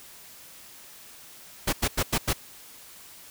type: noise bursts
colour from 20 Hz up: pink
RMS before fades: -24 dBFS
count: 5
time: 1.67-2.333 s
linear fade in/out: 10 ms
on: 59 ms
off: 92 ms
effects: white hiss -48 dBFS RMS until 3.3 s